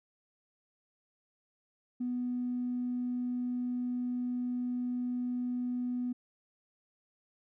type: tone with tanh clipping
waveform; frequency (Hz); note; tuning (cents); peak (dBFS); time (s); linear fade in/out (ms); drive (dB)
triangle; 246.9; B3; 0; -31; 2-6.13; 10; 4
effects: none